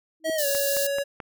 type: tone with exponential growth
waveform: sine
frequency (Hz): 319.3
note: D#4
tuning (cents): +45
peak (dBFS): -25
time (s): 0.2-0.3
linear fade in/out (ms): 2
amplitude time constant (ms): 21
type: tone with pitch glide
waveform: square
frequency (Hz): 640 to 560.4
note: D#5 to C#5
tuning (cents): +49 to +19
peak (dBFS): -25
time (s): 0.24-1.04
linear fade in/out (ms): 20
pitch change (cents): -230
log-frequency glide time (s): 0.35-0.46
type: high-pass noise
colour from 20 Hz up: white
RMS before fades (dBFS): -28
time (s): 0.38-0.87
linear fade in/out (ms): 5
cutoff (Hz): 3900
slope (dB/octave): 48
type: click train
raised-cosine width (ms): 0.5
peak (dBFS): -20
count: 4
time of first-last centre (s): 0.55-1.202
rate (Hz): 4.6
effects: none